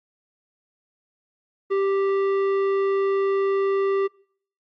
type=tone with tanh clipping; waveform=sine; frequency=392 Hz; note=G4; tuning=in tune; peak=-21 dBFS; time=1.7-4.08 s; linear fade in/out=20 ms; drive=12 dB; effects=noise-tail reverb RT60 0.6 s tail -26 dB re dry + Opus 32 kbps